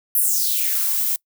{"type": "noise with high-pass filter sweep", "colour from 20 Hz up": "violet", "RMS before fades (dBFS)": -20, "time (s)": [0.15, 1.16], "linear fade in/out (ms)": 2, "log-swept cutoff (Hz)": [12000, 380], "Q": 3.5, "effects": ["noise-tail reverb RT60 0.1 s tail -25 dB re dry"]}